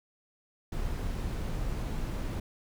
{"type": "noise", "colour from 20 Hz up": "brown", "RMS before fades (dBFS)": -33, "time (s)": [0.72, 2.4], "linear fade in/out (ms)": 5, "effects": []}